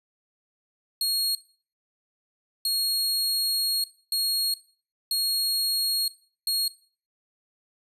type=tone bursts at uneven times; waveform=sawtooth; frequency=4289 Hz; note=C8; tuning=42 cents sharp; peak=-20 dBFS; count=5; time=1.01-1.35 / 2.65-3.84 / 4.12-4.54 / 5.11-6.08 / 6.47-6.68 s; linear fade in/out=2 ms; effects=noise-tail reverb RT60 0.4 s tail -17 dB re dry + resampled to 32000 Hz